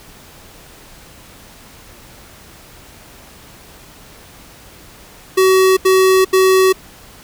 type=tone bursts; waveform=square; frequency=377.4 Hz; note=F#4; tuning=34 cents sharp; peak=-9 dBFS; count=3; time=5.37-6.728 s; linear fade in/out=10 ms; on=400 ms; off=79 ms; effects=pink hiss -41 dBFS RMS until 7.23 s